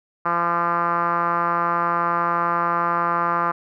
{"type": "tone with low-pass filter", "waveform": "5% pulse", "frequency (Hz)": 171.3, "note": "F3", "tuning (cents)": -33, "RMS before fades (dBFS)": -21, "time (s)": [0.25, 3.52], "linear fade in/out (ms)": 10, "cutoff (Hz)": 1200, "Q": 4.4, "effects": []}